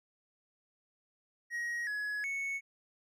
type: tone with pitch steps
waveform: triangle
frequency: 1890 / 1685 / 2211 Hz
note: A#6 / G#6 / C#7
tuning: +23 / +25 / -5 cents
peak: -32 dBFS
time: 1.5-2.61 s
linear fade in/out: 50 ms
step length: 370 ms
effects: none